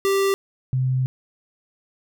square / sine tone pair in turn, 392 / 129.42 Hz, G4 / C3, 0 / -19 cents, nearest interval octave + perfect fifth, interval 1919 cents, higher first, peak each -18 dBFS, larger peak neither, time 0.05-0.34 / 0.73-1.06 s, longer second, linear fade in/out 0 ms, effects none

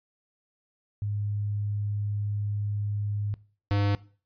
sine / square tone pair in turn, 103.2 / 101.31 Hz, G#2 / G#2, -10 / -42 cents, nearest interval unison, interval 32 cents, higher first, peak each -27 / -23 dBFS, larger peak second, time 1.02-3.34 / 3.71-3.95 s, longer first, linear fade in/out 0 ms, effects noise-tail reverb RT60 0.4 s tail -20 dB re dry + resampled to 11025 Hz

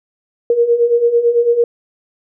sine beating tone pair, 466.2 / 475.2 Hz, A#4 / A#4, 0 / +33 cents, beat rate 9 Hz, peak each -16 / -11 dBFS, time 0.5-1.64 s, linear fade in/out 2 ms, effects none

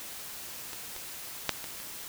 clicks, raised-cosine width 0.2 ms, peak -22 / -24 / -7 / -21 / -26 dBFS, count 5, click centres 0.732 / 0.964 / 1.493 / 1.642 / 1.801 s, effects white hiss -42 dBFS RMS until 2.08 s

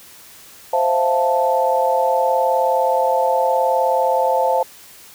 sine chord, F major seventh, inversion second, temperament equal, 523.3 / 659.3 / 698.5 / 880 Hz, C5 / E5 / F5 / A5, 0 / 0 / 0 / 0 cents, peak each -18 / -23 / -22 / -18 dBFS, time 0.73-4.63 s, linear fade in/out 5 ms, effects white hiss -43 dBFS RMS until 5.14 s

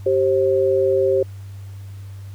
sine tone pair together, 387.1 / 533 Hz, G4 / C5, -22 / +32 cents, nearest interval tritone, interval 554 cents, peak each -17 dBFS, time 0.06-1.23 s, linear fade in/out 5 ms, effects added 98 Hz sine -32 dBFS peak until 2.34 s + pink hiss -52 dBFS RMS until 2.34 s

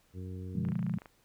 harmonic tone, 92.5 Hz, F#2, in tune, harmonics 1 / 2 / 3 / 4 / 5, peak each -39 / -45 / -49 / -51 / -53 dBFS, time 0.13-0.74 s, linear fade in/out 50 ms
sine chord, B diminished seventh, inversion none, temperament equal, 123.47 / 146.83 / 174.61 / 207.7 Hz, B2 / D3 / F3 / Ab3, 0 / 0 / 0 / 0 cents, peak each -37 / -38 / -33 / -36 dBFS, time 0.55-0.98 s, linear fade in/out 5 ms
clicks, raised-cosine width 0.5 ms, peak -33 dBFS, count 12, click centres 0.651 / 0.687 / 0.72 / 0.755 / 0.792 / 0.828 / 0.866 / 0.896 / 0.939 / 0.986 / 1.019 / 1.058 s
effects pink hiss -68 dBFS RMS until 1.24 s

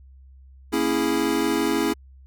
square chord, A# half-diminished seventh, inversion none, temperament equal, 233.1 / 277.2 / 329.6 / 415.3 Hz, A#3 / C#4 / E4 / G#4, 0 / 0 / 0 / 0 cents, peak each -30 / -26 / -25 / -27 dBFS, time 0.72-1.94 s, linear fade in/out 20 ms, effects added 66 Hz sine -45 dBFS peak until 2.26 s

